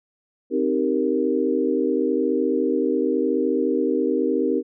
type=chord; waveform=sine; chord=C minor seventh; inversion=none; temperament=equal; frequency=261.6 / 311.1 / 392 / 466.2 Hz; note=C4 / Eb4 / G4 / Bb4; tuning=0 / 0 / 0 / 0 cents; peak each=-24 dBFS; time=0.5-4.63 s; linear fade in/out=50 ms; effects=none